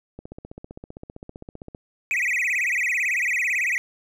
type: click train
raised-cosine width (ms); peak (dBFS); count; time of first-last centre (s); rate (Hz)
2; -24; 25; 0.19-1.748; 15.4
type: tone with vibrato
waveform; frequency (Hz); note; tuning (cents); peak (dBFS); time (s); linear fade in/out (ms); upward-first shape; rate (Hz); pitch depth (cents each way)
triangle; 2217; C#7; 0; -19; 2.11-3.78; 0; sine; 18; 260
effects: none